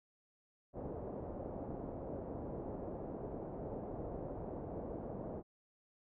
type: low-pass noise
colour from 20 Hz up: white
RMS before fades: -44 dBFS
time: 0.73-5.43 s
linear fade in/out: 50 ms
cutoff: 640 Hz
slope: 24 dB/octave
effects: none